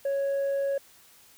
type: tone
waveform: sine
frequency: 554 Hz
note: C#5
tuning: 1 cent flat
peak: -22 dBFS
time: 0.05-0.78 s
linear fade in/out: 5 ms
effects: tanh soft clip ceiling -24 dBFS + white hiss -56 dBFS RMS until 1.37 s